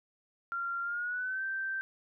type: tone with pitch glide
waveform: sine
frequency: 1383 to 1561.4 Hz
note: F6 to G6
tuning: -17 to -7 cents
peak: -32 dBFS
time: 0.52-1.81 s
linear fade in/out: 0 ms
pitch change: +210 cents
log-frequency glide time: 0.82-1.44 s
effects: none